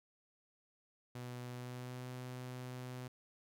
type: tone with pitch glide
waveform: sawtooth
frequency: 123.47 to 126.14 Hz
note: B2 to B2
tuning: 0 to +37 cents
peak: -40 dBFS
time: 1.15-3.08 s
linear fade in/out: 5 ms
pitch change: +37 cents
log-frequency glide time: 1.5-2.07 s
effects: none